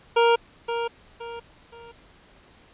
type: tone with echo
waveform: 25% pulse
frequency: 467.4 Hz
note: A#4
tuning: 5 cents sharp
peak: -12 dBFS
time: 0.16-0.36 s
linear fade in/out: 10 ms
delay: 520 ms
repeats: 3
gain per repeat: -9 dB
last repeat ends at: 1.92 s
effects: pink hiss -54 dBFS RMS until 2.73 s + resampled to 8000 Hz